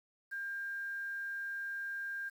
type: tone with quantisation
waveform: sine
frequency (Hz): 1600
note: G6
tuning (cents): +35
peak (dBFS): -37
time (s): 0.31-2.3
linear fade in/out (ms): 20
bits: 10
effects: none